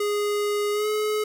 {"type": "tone with pitch glide", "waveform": "square", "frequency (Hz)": [413.5, 425.6], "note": ["G#4", "G#4"], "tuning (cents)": [-8, 42], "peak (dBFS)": -23, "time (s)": [0, 1.24], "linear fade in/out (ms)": 5, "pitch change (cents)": 50, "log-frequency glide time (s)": [0.72, 0.87], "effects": []}